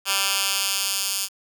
10% pulse tone with high-pass filter sweep, 196 Hz, G3, in tune, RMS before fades -24 dBFS, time 0.05-1.29 s, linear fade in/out 50 ms, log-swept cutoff 2100 to 5100 Hz, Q 0.76, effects 7-bit

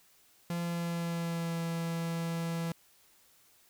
45% pulse tone with pitch glide, 171.3 to 166.71 Hz, F3 to E3, -33 to +20 cents, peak -32 dBFS, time 0.5-2.72 s, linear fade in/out 2 ms, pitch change -47 cents, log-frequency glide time 0.61-1.6 s, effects white hiss -64 dBFS RMS until 3.69 s

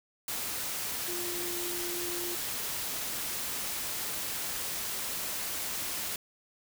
sine tone in noise, 350 Hz, F4, 4 cents sharp, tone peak -38 dBFS, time 1.08-2.35 s, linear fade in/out 2 ms, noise white, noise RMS -35 dBFS, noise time 0.28-6.16 s, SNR -6 dB, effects none

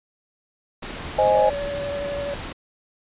pink noise, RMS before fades -33 dBFS, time 0.82-2.53 s, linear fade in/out 10 ms
sine chord, Ab major, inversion first, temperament equal, 523.3 / 622.3 / 830.6 Hz, C5 / Eb5 / Ab5, 0 / 0 / 0 cents, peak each -19 dBFS, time 1.18-1.5 s, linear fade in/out 10 ms
triangle tone with vibrato, 570 Hz, C#5, 48 cents sharp, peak -24 dBFS, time 1.34-2.34 s, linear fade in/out 2 ms, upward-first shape triangle, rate 12 Hz, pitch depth 17 cents each way
effects resampled to 8000 Hz

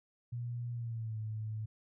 sine tone with pitch glide, 120 to 108.78 Hz, B2 to A2, -49 to -19 cents, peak -36 dBFS, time 0.32-1.66 s, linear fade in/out 10 ms, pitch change -170 cents, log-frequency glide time 0.72-1.18 s, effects none

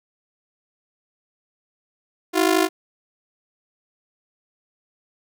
sawtooth ring-modulated tone, 348.7 Hz, F4, 3 cents flat, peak -9 dBFS, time 2.33-2.69 s, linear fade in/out 50 ms, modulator 26.1 Hz, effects none

